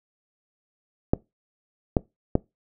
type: clicks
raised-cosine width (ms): 2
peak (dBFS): -5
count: 3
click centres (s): 1.135 / 1.968 / 2.354
effects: noise-tail reverb RT60 0.2 s tail -22 dB re dry